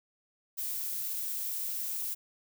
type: noise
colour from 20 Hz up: violet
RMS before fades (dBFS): -35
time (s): 0.57-2.15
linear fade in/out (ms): 20
effects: none